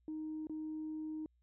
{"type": "tone with dropouts", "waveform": "sine", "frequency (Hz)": 311.1, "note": "D#4", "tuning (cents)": 0, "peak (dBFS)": -38, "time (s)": [0.08, 1.26], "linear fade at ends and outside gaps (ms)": 1, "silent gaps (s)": [0.47, 0.496], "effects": ["tanh soft clip ceiling -35 dBFS", "added 60 Hz sine -70 dBFS peak until 1.42 s"]}